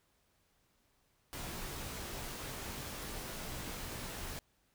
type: noise with comb filter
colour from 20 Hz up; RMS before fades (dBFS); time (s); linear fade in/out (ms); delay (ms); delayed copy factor
pink; -43; 1.33-4.39; 0; 19; -0.5
effects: pink hiss -74 dBFS RMS until 4.74 s